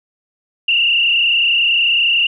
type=tone with frequency modulation; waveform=sine; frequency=2790 Hz; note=F7; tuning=2 cents flat; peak=-11 dBFS; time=0.68-2.27 s; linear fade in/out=5 ms; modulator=30.9 Hz; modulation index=3.1; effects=none